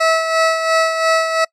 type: tone with tremolo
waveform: 20% pulse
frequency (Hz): 649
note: E5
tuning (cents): -27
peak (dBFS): -6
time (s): 0-1.45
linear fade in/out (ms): 10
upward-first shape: sine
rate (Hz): 2.9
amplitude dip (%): 55
effects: noise-tail reverb RT60 0.1 s tail -25 dB re dry + low-pass 7000 Hz 12 dB/octave